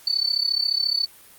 sine tone with amplitude modulation, 4498 Hz, C#8, 24 cents sharp, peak -16 dBFS, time 0.07-1.06 s, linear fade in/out 2 ms, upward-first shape sine, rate 34.3 Hz, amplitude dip 90%, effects white hiss -49 dBFS RMS until 1.38 s + Opus 48 kbps

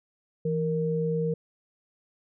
sine tone pair together, 164.44 / 465.1 Hz, E3 / A#4, -4 / -4 cents, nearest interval octave + tritone, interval 1800 cents, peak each -27 dBFS, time 0.45-1.34 s, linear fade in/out 5 ms, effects none

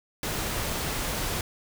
pink noise, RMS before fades -30 dBFS, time 0.23-1.41 s, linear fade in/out 2 ms, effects none

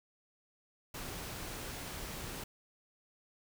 pink noise, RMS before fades -43 dBFS, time 0.94-2.44 s, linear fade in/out 5 ms, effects none

